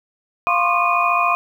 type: tone cluster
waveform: sine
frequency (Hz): 698 / 1037 / 1091 / 1208 / 2472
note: F5 / C6 / C#6 / D6 / D#7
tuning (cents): -1 / -16 / -28 / +48 / -12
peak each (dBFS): -21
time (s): 0.47-1.35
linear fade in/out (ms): 0
effects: 8-bit